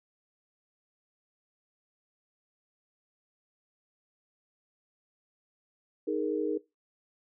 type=chord; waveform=sine; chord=D# suspended fourth; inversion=none; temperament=just; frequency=311.1 / 414.8 / 466.7 Hz; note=D#4 / G#4 / A#4; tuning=0 / -2 / +2 cents; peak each=-32 dBFS; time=6.07-6.58 s; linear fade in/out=10 ms; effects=noise-tail reverb RT60 0.2 s tail -19 dB re dry